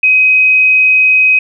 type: tone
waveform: sine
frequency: 2524 Hz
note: D#7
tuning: 24 cents sharp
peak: -5 dBFS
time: 0.03-1.39 s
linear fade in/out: 5 ms
effects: none